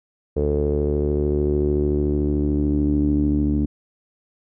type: tone with low-pass filter sweep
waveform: sawtooth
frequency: 73.5 Hz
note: D2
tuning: 2 cents sharp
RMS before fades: -20 dBFS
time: 0.36-3.66 s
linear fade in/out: 10 ms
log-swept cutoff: 450 to 270 Hz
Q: 6.8
effects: none